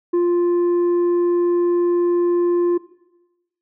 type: tone with tanh clipping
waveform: sine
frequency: 349.2 Hz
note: F4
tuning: in tune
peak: -15 dBFS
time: 0.13-2.78 s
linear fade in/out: 10 ms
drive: 4 dB
effects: noise-tail reverb RT60 1.0 s tail -18 dB re dry